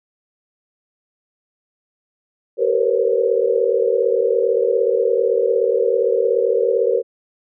sine tone cluster, 385.6 / 446.1 / 462.1 / 499.5 / 549 Hz, G4 / A4 / A#4 / B4 / C#5, -28 / +24 / -15 / +20 / -17 cents, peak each -21 / -27 / -18 / -20 / -22 dBFS, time 2.57-7.03 s, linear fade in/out 50 ms, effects none

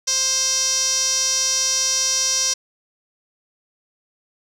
sawtooth tone with band-pass filter, 525 Hz, C5, 6 cents sharp, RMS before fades -20 dBFS, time 0.07-2.54 s, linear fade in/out 10 ms, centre 5700 Hz, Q 7.3, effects none

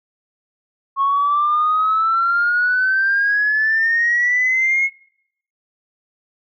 sine exponential sweep, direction up, 1090 to 2181 Hz, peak -13 dBFS, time 0.96-4.9 s, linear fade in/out 50 ms, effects noise-tail reverb RT60 0.7 s tail -24 dB re dry + tanh soft clip ceiling -9 dBFS

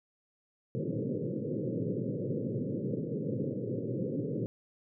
pink band-pass noise, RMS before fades -34 dBFS, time 0.75-4.46 s, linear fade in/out 0 ms, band 110 to 540 Hz, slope 96 dB/octave, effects none

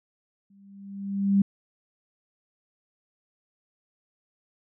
sine tone with exponential growth, 198 Hz, G3, 18 cents sharp, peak -15 dBFS, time 0.5-1.42 s, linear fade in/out 5 ms, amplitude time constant 200 ms, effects none

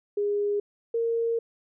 sine tone pair in turn, 410 / 461.5 Hz, G#4 / A#4, -22 / -17 cents, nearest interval major second, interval 205 cents, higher second, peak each -23 dBFS, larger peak neither, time 0.17-0.6 / 0.94-1.39 s, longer second, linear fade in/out 5 ms, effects none

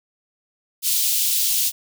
white high-pass noise, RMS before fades -20 dBFS, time 0.82-1.72 s, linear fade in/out 50 ms, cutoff 3100 Hz, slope 24 dB/octave, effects none

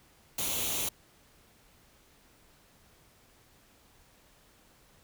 white noise with comb filter, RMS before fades -32 dBFS, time 0.38-0.89 s, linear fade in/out 5 ms, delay 0.3 ms, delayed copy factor +0.6, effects pink hiss -62 dBFS RMS until 5.03 s

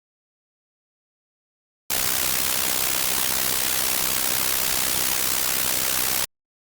white noise with amplitude modulation, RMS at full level -19 dBFS, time 1.9-6.25 s, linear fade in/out 5 ms, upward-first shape sine, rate 64.1 Hz, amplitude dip 80%, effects Opus 48 kbps

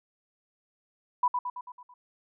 sine tone with echo, 987.8 Hz, B5, in tune, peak -20 dBFS, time 1.23-1.28 s, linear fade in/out 5 ms, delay 110 ms, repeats 6, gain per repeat -5 dB, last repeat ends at 1.94 s, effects none

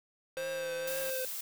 click train, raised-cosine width 0.3 ms, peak -31 dBFS, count 119, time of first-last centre 0.37-1.098 s, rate 162 Hz
square tone with vibrato, 523.3 Hz, C5, in tune, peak -35 dBFS, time 0.37-1.25 s, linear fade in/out 2 ms, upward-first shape triangle, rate 2 Hz, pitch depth 37 cents each way
blue noise, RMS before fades -39 dBFS, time 0.87-1.41 s, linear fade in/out 5 ms
effects none

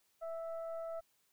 sine tone with frequency modulation, 659.3 Hz, E5, in tune, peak -39 dBFS, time 0.21-1.01 s, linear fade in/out 20 ms, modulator 657 Hz, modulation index 0.5, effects white hiss -75 dBFS RMS until 1.32 s

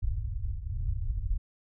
pink low-pass noise, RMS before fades -31 dBFS, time 0.02-1.38 s, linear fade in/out 10 ms, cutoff 110 Hz, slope 48 dB/octave, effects none

